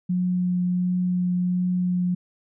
sine tone with vibrato, 180 Hz, F#3, 47 cents flat, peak -20 dBFS, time 0.09-2.15 s, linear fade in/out 10 ms, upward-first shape triangle, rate 1.4 Hz, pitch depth 10 cents each way, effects none

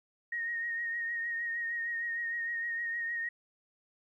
sine tone with vibrato, 1864.7 Hz, A#6, in tune, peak -32 dBFS, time 0.32-3.29 s, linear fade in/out 5 ms, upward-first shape triangle, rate 6.5 Hz, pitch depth 35 cents each way, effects 12-bit

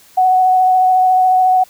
sine tone with vibrato, 743 Hz, F#5, 7 cents sharp, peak -8 dBFS, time 0.17-1.64 s, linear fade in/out 10 ms, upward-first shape sine, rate 14 Hz, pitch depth 13 cents each way, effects white hiss -46 dBFS RMS until 1.69 s

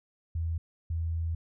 sine tone pair in turn, 82.41 / 82.41 Hz, E2 / E2, 0 / 0 cents, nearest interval unison, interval 0 cents, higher neither, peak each -28 dBFS, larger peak neither, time 0.35-0.58 / 0.9-1.35 s, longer second, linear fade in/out 5 ms, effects none

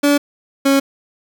30% pulse tone pair in turn, 287.6 / 274.8 Hz, D4 / C#4, -36 / -15 cents, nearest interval minor second, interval 79 cents, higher first, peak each -8 dBFS, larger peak neither, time 0.03-0.18 / 0.65-0.8 s, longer neither, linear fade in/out 10 ms, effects none

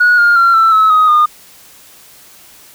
sine tone with pitch steps, 1456 / 1413.7 / 1372.7 / 1332.8 / 1294.2 / 1256.6 / 1220.1 Hz, F#6 / F6 / F6 / E6 / E6 / D#6 / D#6, -28 / +21 / -30 / +19 / -32 / +17 / -34 cents, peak -4 dBFS, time 0-1.26 s, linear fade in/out 10 ms, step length 180 ms, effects tanh soft clip ceiling -3 dBFS + white hiss -41 dBFS RMS until 2.74 s

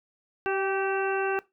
harmonic tone with a mistuned harmonic, 386.7 Hz, G4, 24 cents flat, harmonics 1 / 2 / 3 / 4 / 5 / 6 / 7, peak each -27 / -31 / -36 / -32 / -44 / -46 / -37 dBFS, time 0.46-1.39 s, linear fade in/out 0 ms, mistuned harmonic 2, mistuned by +23 cents, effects noise-tail reverb RT60 0.2 s tail -19 dB re dry

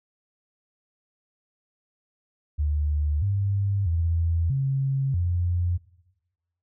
sine tone with pitch steps, 74.4 / 99.5 / 83.5 / 135.6 / 87.9 Hz, D2 / G2 / E2 / C#3 / F2, +23 / +26 / +23 / -38 / +12 cents, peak -21 dBFS, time 2.58-5.78 s, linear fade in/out 20 ms, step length 640 ms, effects noise-tail reverb RT60 1.0 s tail -19 dB re dry

